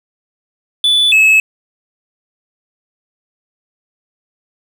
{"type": "tone pair in turn", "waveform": "triangle", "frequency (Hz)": [3473, 2587], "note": ["A7", "E7"], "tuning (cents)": [-23, -33], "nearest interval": "perfect fourth", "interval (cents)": 510, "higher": "first", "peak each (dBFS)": [-7, -4], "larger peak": "second", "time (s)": [[0.84, 1.12], [1.12, 1.4]], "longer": "neither", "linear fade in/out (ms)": 2, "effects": []}